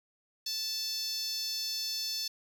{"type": "tone with high-pass filter", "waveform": "10% pulse", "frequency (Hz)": 880, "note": "A5", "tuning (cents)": 0, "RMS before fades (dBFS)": -35, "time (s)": [0.46, 2.28], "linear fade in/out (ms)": 5, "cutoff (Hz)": 4800, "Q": 3.4, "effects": []}